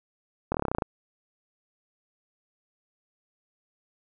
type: slowing click train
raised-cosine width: 1 ms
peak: -12 dBFS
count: 11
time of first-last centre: 0.52-0.822 s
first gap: 24 ms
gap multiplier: 1.05
effects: none